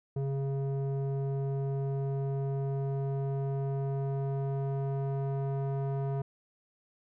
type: tone with low-pass filter sweep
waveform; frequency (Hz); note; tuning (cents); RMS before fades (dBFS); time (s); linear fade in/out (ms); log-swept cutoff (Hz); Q
square; 137.2; C#3; -17; -32; 0.16-6.22; 5; 490 to 770; 1.2
effects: none